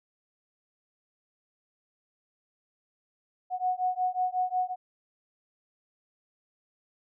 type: beating tone pair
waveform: sine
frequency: 732 / 737.5 Hz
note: F#5 / F#5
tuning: -19 / -6 cents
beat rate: 5.5 Hz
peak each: -29 dBFS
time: 3.5-4.76 s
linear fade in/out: 50 ms
effects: none